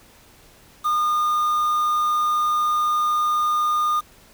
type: tone with quantisation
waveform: triangle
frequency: 1218 Hz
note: D#6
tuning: 37 cents flat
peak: -16 dBFS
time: 0.84-4.01 s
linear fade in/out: 20 ms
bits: 6
effects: pink hiss -51 dBFS RMS until 4.33 s